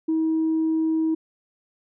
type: tone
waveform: sine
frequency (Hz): 319.8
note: D#4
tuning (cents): +48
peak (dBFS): -18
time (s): 0.08-1.15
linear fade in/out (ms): 10
effects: tanh soft clip ceiling -16 dBFS